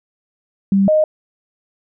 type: tone pair in turn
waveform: sine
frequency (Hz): 196 / 619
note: G3 / D#5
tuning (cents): 0 / -9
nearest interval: octave + minor sixth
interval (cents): 1991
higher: second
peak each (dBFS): -10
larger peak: neither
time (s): 0.72-0.88 / 0.88-1.04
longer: neither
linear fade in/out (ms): 2
effects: none